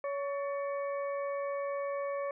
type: harmonic tone with a mistuned harmonic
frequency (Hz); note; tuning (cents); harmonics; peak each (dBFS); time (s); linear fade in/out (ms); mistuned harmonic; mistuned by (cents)
562; C#5; +24; 1 / 2 / 3 / 4; -33 / -40 / -49 / -49; 0.04-2.31; 2; 3; +82
effects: none